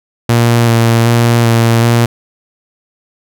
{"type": "tone with vibrato", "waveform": "sawtooth", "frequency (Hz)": 116.7, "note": "A#2", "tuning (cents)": 2, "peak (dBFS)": -3, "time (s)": [0.29, 2.06], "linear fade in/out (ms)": 5, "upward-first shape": "square", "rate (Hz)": 1.3, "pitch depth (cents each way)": 16, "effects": []}